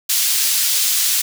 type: high-pass noise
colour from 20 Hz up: pink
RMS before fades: -17 dBFS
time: 0.09-1.22 s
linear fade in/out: 10 ms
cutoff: 4200 Hz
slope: 12 dB/octave
effects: none